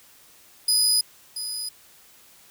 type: tone with echo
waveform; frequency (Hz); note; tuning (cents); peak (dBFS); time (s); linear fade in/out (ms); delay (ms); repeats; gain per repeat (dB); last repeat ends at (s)
25% pulse; 4978; D#8; 0; -13; 0.68-1.01; 5; 680; 1; -11; 1.69
effects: white hiss -53 dBFS RMS until 2.5 s

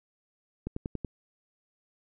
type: click train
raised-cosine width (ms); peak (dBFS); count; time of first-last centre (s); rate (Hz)
3; -20; 5; 0.67-1.047; 10.6
effects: none

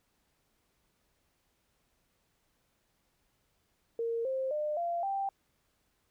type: tone with pitch steps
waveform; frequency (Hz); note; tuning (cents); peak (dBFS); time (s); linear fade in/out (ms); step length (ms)
sine; 461.7 / 527.3 / 602.2 / 687.8 / 785.5; A#4 / C5 / D5 / F5 / G5; -17 / +13 / +43 / -27 / +3; -30; 3.99-5.29; 2; 260
effects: pink hiss -75 dBFS RMS until 6.1 s

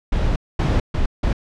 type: noise bursts at uneven times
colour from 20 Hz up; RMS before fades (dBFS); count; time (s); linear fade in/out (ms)
brown; -18; 4; 0.12-0.36 / 0.59-0.8 / 0.94-1.06 / 1.23-1.33; 5
effects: low-pass 5000 Hz 12 dB/octave

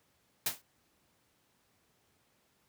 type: noise with exponential decay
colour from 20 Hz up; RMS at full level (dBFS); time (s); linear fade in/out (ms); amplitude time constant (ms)
white; -27; 0.46-0.62; 5; 33
effects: pink hiss -72 dBFS RMS until 2.68 s + high-pass 80 Hz 12 dB/octave

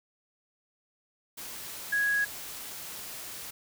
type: tone in noise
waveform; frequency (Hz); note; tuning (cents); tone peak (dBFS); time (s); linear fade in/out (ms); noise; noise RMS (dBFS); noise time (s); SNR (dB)
sine; 1661.2; G#6; 0; -24; 1.92-2.25; 10; white; -41; 1.37-3.51; +14
effects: none

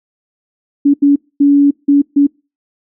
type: tone bursts at uneven times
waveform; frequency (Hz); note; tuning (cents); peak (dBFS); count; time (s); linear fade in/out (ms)
sine; 284; C#4; +42; -5; 5; 0.85-0.94 / 1.02-1.16 / 1.4-1.71 / 1.88-2.02 / 2.16-2.27; 10
effects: noise-tail reverb RT60 0.3 s tail -26 dB re dry

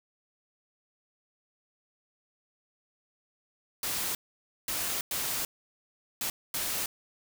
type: noise bursts at uneven times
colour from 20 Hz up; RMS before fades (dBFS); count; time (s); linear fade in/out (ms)
white; -32; 5; 3.83-4.15 / 4.68-5.01 / 5.11-5.45 / 6.21-6.3 / 6.54-6.86; 2
effects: none

